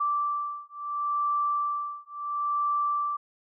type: beating tone pair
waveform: sine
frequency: 1169 / 1169.73 Hz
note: D6 / D6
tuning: -8 / -7 cents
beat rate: 0.73 Hz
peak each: -29 dBFS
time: 0-3.17 s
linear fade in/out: 10 ms
effects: none